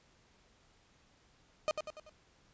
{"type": "tone with echo", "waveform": "35% pulse", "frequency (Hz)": 616, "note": "D#5", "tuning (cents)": -17, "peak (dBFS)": -27, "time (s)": [1.68, 1.71], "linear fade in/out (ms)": 0, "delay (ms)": 96, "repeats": 4, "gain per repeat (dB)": -6, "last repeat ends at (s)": 2.094, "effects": ["pink hiss -67 dBFS RMS until 2.53 s", "resampled to 16000 Hz"]}